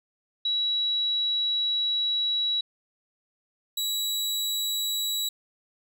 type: tone pair in turn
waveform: sine / sawtooth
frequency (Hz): 3900 / 3900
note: B7 / B7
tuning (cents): -23 / -23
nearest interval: unison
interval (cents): 0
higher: neither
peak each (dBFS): -23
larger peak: neither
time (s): 0.45-2.61 / 3.77-5.29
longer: first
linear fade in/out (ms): 5
effects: none